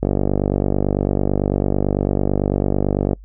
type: click train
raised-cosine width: 2 ms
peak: -4 dBFS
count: 153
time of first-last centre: 0.03-3.132 s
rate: 49 Hz
effects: noise-tail reverb RT60 0.1 s tail -26 dB re dry + added 49 Hz sine -37 dBFS peak until 3.24 s